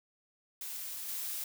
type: noise with level steps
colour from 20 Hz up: blue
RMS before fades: -41 / -38 dBFS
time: 0.61-1.44 s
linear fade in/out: 2 ms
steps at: 1.08 s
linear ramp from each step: 10 ms
effects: none